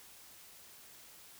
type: silence
effects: white hiss -56 dBFS RMS until 1.39 s